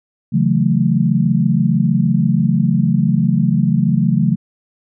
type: chord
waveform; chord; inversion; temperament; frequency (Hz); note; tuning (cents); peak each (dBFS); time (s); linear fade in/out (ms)
sine; F# minor seventh; second; equal; 138.59 / 164.81 / 185 / 220; C#3 / E3 / F#3 / A3; 0 / 0 / 0 / 0; -17; 0.32-4.36; 20
effects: none